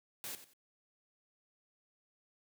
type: noise with echo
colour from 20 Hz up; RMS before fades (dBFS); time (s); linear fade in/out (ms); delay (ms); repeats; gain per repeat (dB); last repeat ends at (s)
white; -43; 0.24-0.35; 0; 92; 2; -12; 0.534
effects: high-pass 100 Hz 12 dB/octave